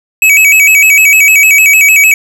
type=tone with vibrato; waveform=square; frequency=2420 Hz; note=D#7; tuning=49 cents flat; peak=-3 dBFS; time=0.22-2.14 s; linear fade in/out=2 ms; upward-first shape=square; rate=6.6 Hz; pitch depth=110 cents each way; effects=none